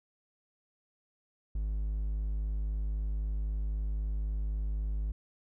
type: tone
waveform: triangle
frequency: 51.91 Hz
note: G#1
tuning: in tune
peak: -28 dBFS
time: 1.55-5.12 s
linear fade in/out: 5 ms
effects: none